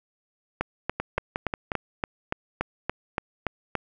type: two click trains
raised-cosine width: 0.5 ms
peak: -10 / -12 dBFS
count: 12 / 5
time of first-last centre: 0.61-3.753 / 1-1.718 s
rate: 3.5 / 5.57 Hz
effects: none